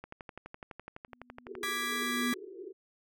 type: click train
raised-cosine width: 0.5 ms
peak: -28 dBFS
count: 20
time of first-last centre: 0.04-1.637 s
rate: 11.9 Hz
type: tone with exponential growth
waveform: sine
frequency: 245.4 Hz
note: B3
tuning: 11 cents flat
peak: -28 dBFS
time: 1.08-2.33 s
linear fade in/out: 0 ms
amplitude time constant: 270 ms
type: band-pass noise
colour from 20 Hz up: white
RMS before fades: -45 dBFS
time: 1.46-2.73 s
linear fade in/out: 20 ms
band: 340 to 430 Hz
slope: 96 dB/octave
type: chord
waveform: 30% pulse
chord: G# diminished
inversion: second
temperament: equal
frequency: 1174.7 / 1661.2 / 1975.5 Hz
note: D6 / G#6 / B6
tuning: 0 / 0 / 0 cents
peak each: -34 dBFS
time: 1.63-2.34 s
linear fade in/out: 2 ms
effects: none